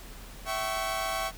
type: chord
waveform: sawtooth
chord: C# diminished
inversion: first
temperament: equal with one note detuned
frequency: 659.3 / 767.9 / 1108.7 Hz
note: E5 / G5 / C#6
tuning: 0 / -36 / 0 cents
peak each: -30 dBFS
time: 0.45-1.32 s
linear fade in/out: 50 ms
effects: added 40 Hz sine -45 dBFS peak until 1.37 s + pink hiss -48 dBFS RMS until 1.37 s